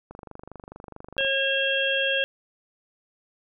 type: click train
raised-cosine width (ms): 1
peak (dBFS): -26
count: 29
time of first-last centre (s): 0.11-1.248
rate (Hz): 24.6
type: harmonic tone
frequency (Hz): 543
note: C#5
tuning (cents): -36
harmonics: 1 / 3 / 5 / 6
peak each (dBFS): -27 / -27 / -27 / -27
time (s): 1.18-2.24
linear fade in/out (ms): 0
effects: none